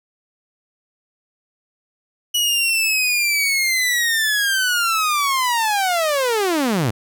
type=linear sweep; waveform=sawtooth; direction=down; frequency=2936 to 98.2 Hz; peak=-13 dBFS; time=2.34-6.91 s; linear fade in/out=10 ms; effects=none